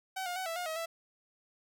sawtooth tone with pitch steps, 759 / 712 / 751 / 660 / 714 / 637 / 662 Hz, F#5 / F5 / F#5 / E5 / F5 / D#5 / E5, +44 / +33 / +26 / +2 / +38 / +41 / +7 cents, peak -31 dBFS, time 0.16-0.86 s, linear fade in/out 10 ms, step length 100 ms, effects none

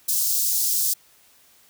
white high-pass noise, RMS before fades -22 dBFS, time 0.08-0.94 s, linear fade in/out 10 ms, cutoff 4900 Hz, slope 24 dB/octave, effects white hiss -56 dBFS RMS until 1.69 s

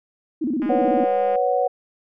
sine tone with vibrato, 276.7 Hz, C#4, 3 cents flat, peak -20 dBFS, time 0.41-1.05 s, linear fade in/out 10 ms, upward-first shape square, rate 16 Hz, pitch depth 230 cents each way
click train, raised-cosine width 0.5 ms, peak -23 dBFS, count 152, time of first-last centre 0.62-1.357 s, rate 205 Hz
sine chord, B suspended second, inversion none, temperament equal, 493.9 / 554.4 / 740 Hz, B4 / C#5 / F#5, 0 / 0 / 0 cents, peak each -22 / -22 / -21 dBFS, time 0.69-1.68 s, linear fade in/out 10 ms
effects none

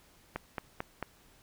click train, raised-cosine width 0.5 ms, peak -19 dBFS, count 4, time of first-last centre 0.36-1.027 s, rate 4.5 Hz, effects pink hiss -62 dBFS RMS until 1.42 s

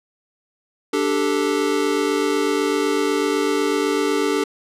square chord, D suspended fourth, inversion none, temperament equal, 293.7 / 392 / 440 Hz, D4 / G4 / A4, 0 / 0 / 0 cents, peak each -23 dBFS, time 0.93-4.44 s, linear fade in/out 5 ms, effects low-pass 10000 Hz 12 dB/octave

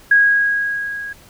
sine tone with level ramp, 1646 Hz, G#6, 16 cents flat, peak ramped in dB -7 to -26 dBFS, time 0.11-1.13 s, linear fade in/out 5 ms, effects pink hiss -46 dBFS RMS until 1.29 s

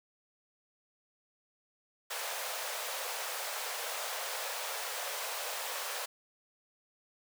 pink high-pass noise, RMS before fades -38 dBFS, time 2.1-6.06 s, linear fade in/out 10 ms, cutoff 490 Hz, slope 48 dB/octave, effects none

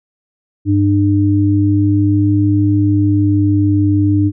sine tone pair together, 100.48 / 301.1 Hz, G2 / D4, +43 / +43 cents, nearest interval octave + perfect fifth, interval 1900 cents, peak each -12 dBFS, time 0.65-4.32 s, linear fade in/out 50 ms, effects none

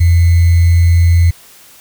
sine tone with sample-and-hold, 85.3 Hz, F2, 40 cents flat, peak -5 dBFS, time 0-1.31 s, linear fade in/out 10 ms, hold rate 2100 Hz, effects white hiss -41 dBFS RMS until 1.8 s

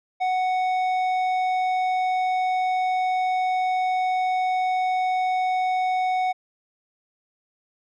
square tone with low-pass filter, 741 Hz, F#5, 2 cents sharp, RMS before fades -23 dBFS, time 0.2-6.33 s, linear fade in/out 20 ms, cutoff 2400 Hz, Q 0.65, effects none

